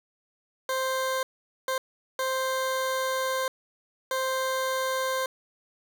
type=tone bursts at uneven times; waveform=20% pulse; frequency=523.3 Hz; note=C5; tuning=in tune; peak=-21 dBFS; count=4; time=0.69-1.23 / 1.68-1.78 / 2.19-3.48 / 4.11-5.26 s; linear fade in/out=2 ms; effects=none